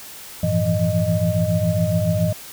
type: tone cluster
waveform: sine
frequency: 97 / 112 / 164.3 / 171.5 / 617 Hz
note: G2 / A2 / E3 / F3 / D#5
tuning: -18 / +31 / -5 / -31 / -15 cents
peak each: -23 dBFS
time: 0.43-2.33 s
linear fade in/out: 5 ms
effects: white hiss -38 dBFS RMS until 2.52 s